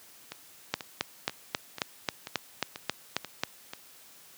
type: two click trains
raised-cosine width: 0.2 ms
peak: -20 / -9 dBFS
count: 8 / 11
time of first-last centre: 0.32-3.735 / 0.74-3.435 s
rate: 2.05 / 3.71 Hz
effects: white hiss -54 dBFS RMS until 4.37 s + high-pass 100 Hz 12 dB/octave